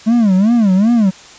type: tone with vibrato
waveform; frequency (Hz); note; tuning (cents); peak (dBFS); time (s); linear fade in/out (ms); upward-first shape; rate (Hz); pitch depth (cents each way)
triangle; 210.7; G#3; +25; -6; 0.06-1.11; 20; sine; 2.6; 230
effects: white hiss -38 dBFS RMS until 1.38 s + resampled to 16000 Hz